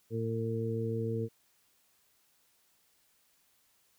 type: harmonic tone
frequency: 113.3 Hz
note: A#2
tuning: 49 cents flat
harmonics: 1 / 2 / 3 / 4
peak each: -34 / -38 / -41 / -35 dBFS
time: 0.1-1.29 s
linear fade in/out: 50 ms
effects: white hiss -70 dBFS RMS until 3.98 s